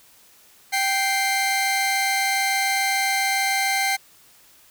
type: tone pair together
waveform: sawtooth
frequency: 781.5 / 2093 Hz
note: G5 / C7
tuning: -6 / 0 cents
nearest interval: octave + perfect fourth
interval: 1706 cents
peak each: -19 dBFS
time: 0.72-3.97 s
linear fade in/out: 20 ms
effects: white hiss -53 dBFS RMS until 4.7 s